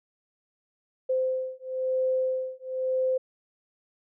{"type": "beating tone pair", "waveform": "sine", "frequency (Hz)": [517, 518], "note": ["C5", "C5"], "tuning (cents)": [-21, -17], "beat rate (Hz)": 1, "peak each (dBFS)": -28, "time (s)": [1.09, 3.18], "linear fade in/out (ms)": 10, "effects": []}